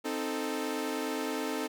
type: chord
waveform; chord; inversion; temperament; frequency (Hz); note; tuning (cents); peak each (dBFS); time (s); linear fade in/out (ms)
sawtooth; A diminished; first; equal; 261.6 / 311.1 / 440; C4 / Eb4 / A4; 0 / 0 / 0; -32; 0.04-1.68; 20
effects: none